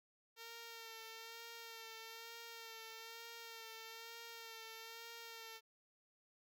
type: tone with vibrato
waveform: 5% pulse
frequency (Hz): 455.8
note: A#4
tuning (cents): -39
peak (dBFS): -39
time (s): 0.36-5.61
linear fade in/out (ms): 50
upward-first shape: sine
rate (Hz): 1.1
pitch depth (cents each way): 28
effects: none